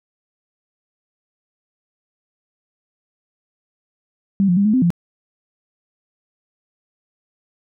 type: tone with pitch steps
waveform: sine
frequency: 196.5 / 176.5 / 200.2 / 213.1 / 257.8 / 172.2 Hz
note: G3 / F3 / G3 / G#3 / C4 / F3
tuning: +4 / +19 / +37 / +45 / -26 / -24 cents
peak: -12 dBFS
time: 4.4-4.904 s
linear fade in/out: 0 ms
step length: 84 ms
effects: none